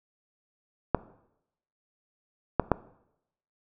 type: clicks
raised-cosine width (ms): 1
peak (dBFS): -6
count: 3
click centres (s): 0.947 / 2.597 / 2.717
effects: noise-tail reverb RT60 0.8 s tail -19 dB re dry